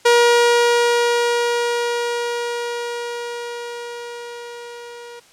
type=tone with level ramp; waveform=sawtooth; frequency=476.4 Hz; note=A#4; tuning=38 cents sharp; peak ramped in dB=-6 to -31 dBFS; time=0.05-5.2 s; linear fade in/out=10 ms; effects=white hiss -50 dBFS RMS until 5.32 s + low-pass 8000 Hz 12 dB/octave